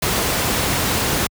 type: noise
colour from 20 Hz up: pink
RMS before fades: -19 dBFS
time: 0.02-1.27 s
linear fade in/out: 5 ms
effects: high-pass 60 Hz 12 dB/octave